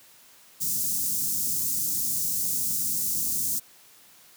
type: band-stop noise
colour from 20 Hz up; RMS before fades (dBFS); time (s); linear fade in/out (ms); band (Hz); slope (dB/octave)
white; -27; 0.6-3.6; 20; 260 to 5900; 24
effects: white hiss -54 dBFS RMS until 4.36 s + high-pass 100 Hz 12 dB/octave